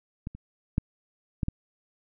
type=clicks; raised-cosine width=5 ms; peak=-21 / -29 / -11 / -14 / -16 dBFS; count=5; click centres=0.271 / 0.35 / 0.781 / 1.432 / 1.484 s; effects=none